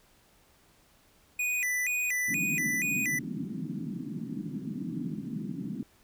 square tone with vibrato, 2217 Hz, C#7, in tune, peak -28 dBFS, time 1.39-3.19 s, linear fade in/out 5 ms, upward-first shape square, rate 2.1 Hz, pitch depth 190 cents each way
pink band-pass noise, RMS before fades -36 dBFS, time 2.28-5.83 s, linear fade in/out 2 ms, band 150 to 300 Hz, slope 48 dB/octave
effects pink hiss -63 dBFS RMS until 6.03 s

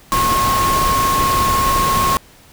sine tone in noise, 1084 Hz, C#6, 39 cents flat, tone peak -14 dBFS, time 0.12-2.17 s, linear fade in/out 0 ms, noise pink, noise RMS -20 dBFS, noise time 0.12-2.17 s, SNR +3 dB, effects pink hiss -46 dBFS RMS until 2.52 s

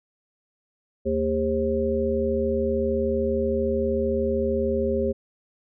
harmonic tone with a mistuned harmonic, 76.3 Hz, D#2, 33 cents flat, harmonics 1 / 3 / 5 / 7, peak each -30 / -27 / -25 / -26 dBFS, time 1.05-5.13 s, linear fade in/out 20 ms, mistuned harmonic 5, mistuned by +86 cents, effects none

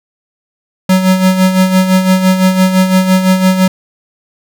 square tone with tremolo, 186.8 Hz, F#3, 17 cents sharp, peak -5 dBFS, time 0.89-3.68 s, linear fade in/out 5 ms, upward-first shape sine, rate 5.9 Hz, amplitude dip 60%, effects none

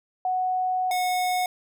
sine / square tone pair in turn, 740 / 730.2 Hz, F#5 / F#5, 0 / -23 cents, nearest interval unison, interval 23 cents, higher first, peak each -22 / -23 dBFS, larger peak first, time 0.25-0.91 / 0.91-1.46 s, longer first, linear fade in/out 2 ms, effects none

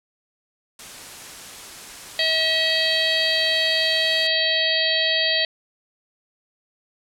white noise, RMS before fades -38 dBFS, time 0.79-4.27 s, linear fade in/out 2 ms
harmonic tone, 643 Hz, E5, 43 cents flat, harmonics 1 / 3 / 4 / 5 / 6 / 7, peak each -27 / -24 / -29 / -24 / -25 / -24 dBFS, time 2.19-5.45 s, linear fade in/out 2 ms
effects low-pass 10000 Hz 12 dB/octave

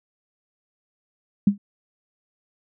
sine tone with exponential decay, 201.6 Hz, G3, 49 cents sharp, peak -9 dBFS, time 1.47-1.58 s, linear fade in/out 5 ms, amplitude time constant 23 ms, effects none

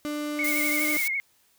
35% pulse tone with pitch glide, 296.9 to 300.7 Hz, D4 to D4, +19 to +41 cents, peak -27 dBFS, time 0.05-0.97 s, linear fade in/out 0 ms, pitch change +22 cents, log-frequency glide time 0.74-0.82 s
sine tone with vibrato, 2169 Hz, C#7, 38 cents flat, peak -25 dBFS, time 0.39-1.2 s, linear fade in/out 0 ms, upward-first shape triangle, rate 12 Hz, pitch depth 65 cents each way
blue noise, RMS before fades -30 dBFS, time 0.44-1.08 s, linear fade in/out 5 ms
effects white hiss -64 dBFS RMS until 1.58 s

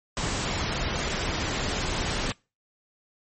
pink noise, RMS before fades -28 dBFS, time 0.17-2.32 s, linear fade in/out 0 ms, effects noise-tail reverb RT60 0.3 s tail -25 dB re dry + MP3 32 kbps

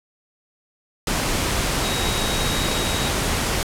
sine tone in noise, 3796 Hz, A#7, 31 cents sharp, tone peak -29 dBFS, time 1.84-3.09 s, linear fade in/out 2 ms, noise pink, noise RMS -22 dBFS, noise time 1.07-3.63 s, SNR -10 dB, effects low-pass 11000 Hz 12 dB/octave

